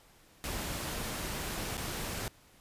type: noise with dropouts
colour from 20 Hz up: pink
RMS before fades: -37 dBFS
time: 0.44-2.28 s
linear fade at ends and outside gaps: 0 ms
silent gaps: 1.77-1.778 s
effects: pink hiss -61 dBFS RMS until 2.6 s + resampled to 32000 Hz